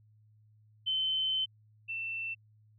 sine tone pair in turn, 3069 / 2680 Hz, G7 / E7, -37 / +28 cents, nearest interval major second, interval 235 cents, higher first, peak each -28 / -34 dBFS, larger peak first, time 0.86-1.46 / 1.88-2.35 s, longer first, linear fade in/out 20 ms, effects added 107 Hz sine -60 dBFS peak until 2.78 s

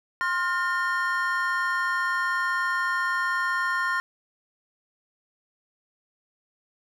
triangle tone cluster, 1054 / 1413 / 1820 Hz, C6 / F6 / A#6, +12 / +20 / -42 cents, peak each -26 dBFS, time 0.21-4 s, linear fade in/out 0 ms, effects none

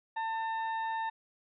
harmonic tone with a mistuned harmonic, 896 Hz, A5, 31 cents sharp, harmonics 1 / 2 / 3 / 4, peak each -32 / -40 / -54 / -52 dBFS, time 0.16-1.1 s, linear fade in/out 10 ms, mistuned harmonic 4, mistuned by +64 cents, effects none

